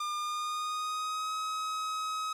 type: tone with pitch glide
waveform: 45% pulse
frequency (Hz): 1205 to 1271.5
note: D6 to D#6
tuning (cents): +44 to +37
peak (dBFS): -32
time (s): 0-2.33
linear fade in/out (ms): 5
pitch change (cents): +93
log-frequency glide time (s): 0.16-1.33
effects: low-pass 9000 Hz 12 dB/octave + 10-bit